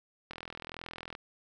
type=click train; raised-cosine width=0.3 ms; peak=-25 dBFS; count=36; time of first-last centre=0.31-1.151 s; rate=41.6 Hz; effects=none